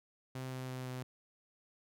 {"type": "tone with pitch steps", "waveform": "sawtooth", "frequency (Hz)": [129.9, 129.08, 128.26, 127.45], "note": ["C3", "C3", "C3", "C3"], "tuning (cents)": [-12, -23, -34, -45], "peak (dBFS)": -36, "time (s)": [0.35, 1.03], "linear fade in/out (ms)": 5, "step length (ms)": 170, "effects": []}